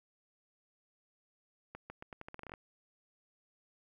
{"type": "accelerating click train", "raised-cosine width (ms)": 0.5, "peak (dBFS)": -30, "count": 13, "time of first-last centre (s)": [1.75, 2.538], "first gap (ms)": 150, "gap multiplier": 0.83, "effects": ["11-bit"]}